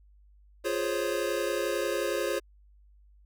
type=chord; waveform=square; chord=Db major seventh; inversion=first; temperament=equal; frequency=349.2 / 415.3 / 523.3 / 554.4 Hz; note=F4 / Ab4 / C5 / Db5; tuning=0 / 0 / 0 / 0 cents; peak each=-34 dBFS; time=0.64-2.4 s; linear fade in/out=20 ms; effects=added 50 Hz sine -55 dBFS peak until 3.25 s